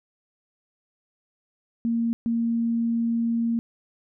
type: tone bursts at uneven times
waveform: sine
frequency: 231.6 Hz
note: A#3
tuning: 11 cents flat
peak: -21 dBFS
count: 2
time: 1.85-2.13 / 2.26-3.59 s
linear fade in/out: 0 ms
effects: none